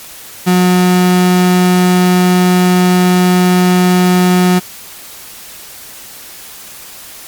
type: tone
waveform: 35% pulse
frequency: 181 Hz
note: F#3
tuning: 38 cents flat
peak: -5 dBFS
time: 0.46-4.6 s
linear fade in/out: 20 ms
effects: white hiss -32 dBFS RMS until 7.27 s + MP3 96 kbps